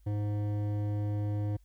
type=tone with hard clipping; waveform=sine; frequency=103.83 Hz; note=G#2; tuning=in tune; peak=-31 dBFS; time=0.06-1.57 s; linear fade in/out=10 ms; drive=12 dB; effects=added 50 Hz sine -57 dBFS peak until 1.64 s + white hiss -75 dBFS RMS until 1.64 s